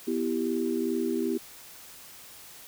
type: chord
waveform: sine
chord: E minor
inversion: second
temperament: equal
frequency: 246.9 / 329.6 / 392 Hz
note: B3 / E4 / G4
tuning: 0 / 0 / 0 cents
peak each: -30 dBFS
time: 0.07-1.38 s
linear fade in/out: 10 ms
effects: white hiss -48 dBFS RMS until 2.67 s